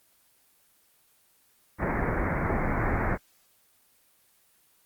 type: low-pass noise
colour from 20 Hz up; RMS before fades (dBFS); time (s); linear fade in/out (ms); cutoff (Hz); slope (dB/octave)
pink; -27; 1.78-3.18; 50; 2200; 96
effects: white hiss -64 dBFS RMS until 4.85 s + Opus 24 kbps